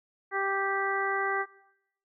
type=harmonic tone; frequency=392 Hz; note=G4; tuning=in tune; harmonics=1 / 2 / 3 / 4 / 5; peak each=-33 / -33 / -33 / -33 / -33 dBFS; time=0.31-1.46 s; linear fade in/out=50 ms; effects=noise-tail reverb RT60 0.8 s tail -19 dB re dry